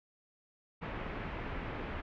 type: low-pass noise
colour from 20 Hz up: pink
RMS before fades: -40 dBFS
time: 0.81-2.02 s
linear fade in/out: 20 ms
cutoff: 2500 Hz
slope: 24 dB/octave
effects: none